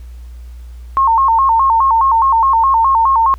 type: tone with vibrato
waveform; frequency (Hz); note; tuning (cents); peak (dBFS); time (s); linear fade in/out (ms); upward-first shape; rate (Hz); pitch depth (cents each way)
sine; 989; B5; +2; -8; 0.97-3.34; 0; square; 4.8; 150
effects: added 60 Hz sine -29 dBFS peak until 3.38 s + pink hiss -52 dBFS RMS until 3.38 s